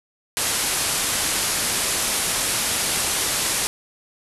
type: low-pass noise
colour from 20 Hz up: white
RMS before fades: -23 dBFS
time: 0.37-3.67 s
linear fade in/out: 0 ms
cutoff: 12000 Hz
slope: 96 dB/octave
effects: none